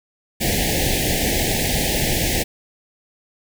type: band-stop noise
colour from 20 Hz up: pink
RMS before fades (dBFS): -20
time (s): 0.4-2.44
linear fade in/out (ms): 20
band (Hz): 840 to 1700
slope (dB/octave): 96
effects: none